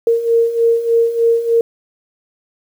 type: beating tone pair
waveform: sine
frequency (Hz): 460.2 / 463.5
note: A#4 / A#4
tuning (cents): -22 / -10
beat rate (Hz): 3.3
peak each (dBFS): -17 / -12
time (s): 0.07-1.61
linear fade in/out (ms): 2
effects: 7-bit